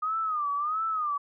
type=tone with vibrato; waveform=sine; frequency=1228 Hz; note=D#6; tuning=23 cents flat; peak=-26 dBFS; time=0.02-1.18 s; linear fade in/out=10 ms; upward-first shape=sine; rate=1.5 Hz; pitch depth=130 cents each way; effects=none